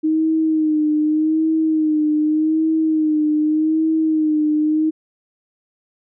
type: tone with vibrato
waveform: sine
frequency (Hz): 311.1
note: D#4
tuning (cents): 0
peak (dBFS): -14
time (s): 0.03-4.91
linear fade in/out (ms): 20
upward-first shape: sine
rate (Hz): 0.84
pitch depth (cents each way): 44
effects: none